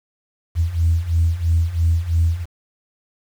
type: beating tone pair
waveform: sine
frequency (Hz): 81.4 / 84.4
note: E2 / E2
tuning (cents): -21 / +41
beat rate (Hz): 3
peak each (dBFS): -19 / -16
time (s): 0.55-2.46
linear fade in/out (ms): 50
effects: tanh soft clip ceiling -8 dBFS + 7-bit